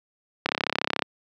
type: click train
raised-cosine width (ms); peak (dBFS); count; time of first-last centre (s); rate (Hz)
0.3; -6; 20; 0.46-1.022; 33.8
effects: high-pass 200 Hz 12 dB/octave